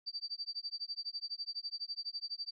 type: tone with tremolo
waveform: sine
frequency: 4645 Hz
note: D8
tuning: 20 cents flat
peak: -35 dBFS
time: 0.06-2.51 s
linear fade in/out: 20 ms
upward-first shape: sine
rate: 12 Hz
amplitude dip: 100%
effects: none